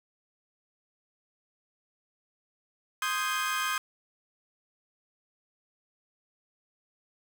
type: chord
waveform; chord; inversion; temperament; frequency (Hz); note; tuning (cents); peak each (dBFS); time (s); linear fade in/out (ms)
30% pulse; Ab major seventh; first; equal with one note detuned; 1046.5 / 1244.5 / 1568 / 1654.5; C6 / Eb6 / G6 / Ab6; 0 / 0 / 0 / -7; -32 / -29 / -31 / -34; 3.02-3.78; 2
effects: none